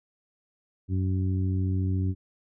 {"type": "harmonic tone", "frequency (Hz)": 93.8, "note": "F#2", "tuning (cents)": 24, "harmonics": [1, 2, 3, 4], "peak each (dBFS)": [-24, -33, -34, -42], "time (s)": [0.88, 2.15], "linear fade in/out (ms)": 50, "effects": []}